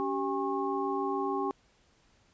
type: tone cluster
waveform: sine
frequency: 280.9 / 387.7 / 810 / 1088 Hz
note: C#4 / G4 / G#5 / C#6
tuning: +23 / -19 / -43 / -33 cents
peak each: -35 / -32 / -35 / -35 dBFS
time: 0-1.51 s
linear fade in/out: 0 ms
effects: pink hiss -66 dBFS RMS until 2.33 s + resampled to 16000 Hz